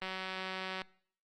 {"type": "click train", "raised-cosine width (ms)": 0.3, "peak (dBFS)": -23, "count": 151, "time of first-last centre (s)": [0.02, 0.818], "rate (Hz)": 188, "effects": ["noise-tail reverb RT60 0.6 s tail -23 dB re dry", "Opus 32 kbps"]}